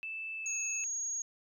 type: tone with pitch glide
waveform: sine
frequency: 2637 to 2611 Hz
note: E7 to E7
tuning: 0 to -17 cents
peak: -37 dBFS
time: 0.03-0.84 s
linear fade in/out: 0 ms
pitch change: -17 cents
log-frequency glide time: 0.34-0.57 s
type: tone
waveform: sine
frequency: 6610 Hz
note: G#8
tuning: 9 cents flat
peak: -33 dBFS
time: 0.46-1.22 s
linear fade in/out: 2 ms
effects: tanh soft clip ceiling -25 dBFS